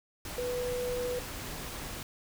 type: tone in noise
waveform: sine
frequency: 493.9 Hz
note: B4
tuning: in tune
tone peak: -31 dBFS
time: 0.38-1.19 s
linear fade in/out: 2 ms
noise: pink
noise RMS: -40 dBFS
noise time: 0.25-2.03 s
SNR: +6 dB
effects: none